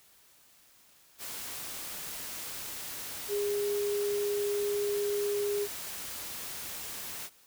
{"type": "tone in noise", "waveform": "sine", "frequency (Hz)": 409.5, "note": "G#4", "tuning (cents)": -24, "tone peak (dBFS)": -28, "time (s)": [3.28, 5.68], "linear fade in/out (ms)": 50, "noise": "white", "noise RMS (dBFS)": -40, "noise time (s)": [1.18, 7.3], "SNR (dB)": 9, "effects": ["white hiss -61 dBFS RMS until 7.46 s"]}